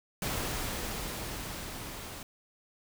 pink noise with level ramp, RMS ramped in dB -33 to -43 dBFS, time 0.22-2.23 s, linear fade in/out 2 ms, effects none

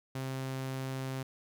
sawtooth tone, 132.3 Hz, C3, 20 cents sharp, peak -31 dBFS, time 0.15-1.23 s, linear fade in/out 5 ms, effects none

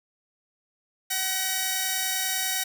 5% pulse tone pair together, 755 / 1902.5 Hz, F#5 / A#6, +35 / +35 cents, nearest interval octave + major third, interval 1600 cents, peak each -17 dBFS, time 1.1-2.64 s, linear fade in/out 10 ms, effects none

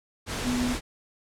sine tone in noise, 246.9 Hz, B3, in tune, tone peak -25 dBFS, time 0.43-0.77 s, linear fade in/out 50 ms, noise pink, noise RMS -31 dBFS, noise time 0.26-0.81 s, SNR +3 dB, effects low-pass 9000 Hz 12 dB/octave

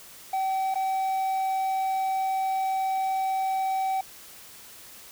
triangle tone with dropouts, 766 Hz, G5, 40 cents flat, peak -22 dBFS, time 0.33-4.01 s, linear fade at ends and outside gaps 5 ms, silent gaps 0.743-0.755 s, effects white hiss -47 dBFS RMS until 5.11 s

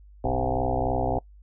sine tone with frequency modulation, 392 Hz, G4, in tune, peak -22 dBFS, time 0.24-1.19 s, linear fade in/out 5 ms, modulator 63.4 Hz, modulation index 6.6, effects noise-tail reverb RT60 0.1 s tail -23 dB re dry + added 50 Hz sine -47 dBFS peak until 1.42 s

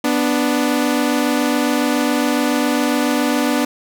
sawtooth tone pair together, 246.9 / 294.1 Hz, B3 / D4, 0 / +3 cents, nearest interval minor third, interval 303 cents, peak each -14 dBFS, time 0.04-3.65 s, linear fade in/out 5 ms, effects none

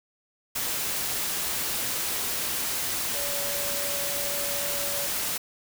sine tone in noise, 570 Hz, C#5, 48 cents sharp, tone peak -35 dBFS, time 3.15-5.07 s, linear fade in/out 10 ms, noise white, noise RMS -29 dBFS, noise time 0.55-5.38 s, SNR -9 dB, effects none

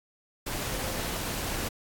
sine tone in noise, 523.3 Hz, C5, in tune, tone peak -42 dBFS, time 0.7-0.98 s, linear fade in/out 10 ms, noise pink, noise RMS -33 dBFS, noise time 0.46-1.69 s, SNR -12 dB, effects AAC 64 kbps

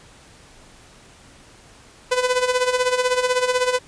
sawtooth tone with tremolo, 502 Hz, B4, 28 cents sharp, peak -11 dBFS, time 2.11-3.79 s, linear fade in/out 10 ms, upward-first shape sine, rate 16 Hz, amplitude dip 70%, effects pink hiss -48 dBFS RMS until 3.87 s + resampled to 22050 Hz

